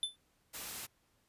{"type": "tone with exponential decay", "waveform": "square", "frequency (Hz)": 3520, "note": "A7", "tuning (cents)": 0, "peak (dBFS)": -29, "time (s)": [0.03, 0.16], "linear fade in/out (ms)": 1, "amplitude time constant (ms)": 28}
{"type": "noise", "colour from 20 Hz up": "white", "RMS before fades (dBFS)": -43, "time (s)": [0.53, 0.87], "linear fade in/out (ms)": 20}
{"effects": ["pink hiss -74 dBFS RMS until 1.28 s", "resampled to 32000 Hz"]}